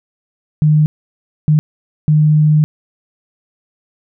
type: tone bursts at uneven times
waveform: sine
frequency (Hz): 152.4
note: D#3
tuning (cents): -36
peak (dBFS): -7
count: 3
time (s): 0.62-0.86 / 1.48-1.59 / 2.08-2.64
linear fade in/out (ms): 0
effects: none